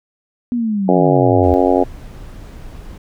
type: linear sweep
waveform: sine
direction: down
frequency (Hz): 246.9 to 76.4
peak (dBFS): -15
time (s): 0.52-1.54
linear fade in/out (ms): 0
type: harmonic tone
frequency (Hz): 91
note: F#2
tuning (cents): -28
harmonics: 3 / 4 / 5 / 6 / 7 / 8 / 9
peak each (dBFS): -16 / -17 / -18 / -19 / -19 / -20 / -21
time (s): 0.88-1.84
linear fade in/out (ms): 10
type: noise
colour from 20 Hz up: brown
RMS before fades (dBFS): -33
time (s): 1.43-2.98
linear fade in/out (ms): 5
effects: none